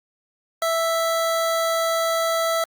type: tone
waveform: 25% pulse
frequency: 659.3 Hz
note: E5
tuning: in tune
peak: -16 dBFS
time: 0.62-2.64 s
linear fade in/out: 2 ms
effects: Opus 48 kbps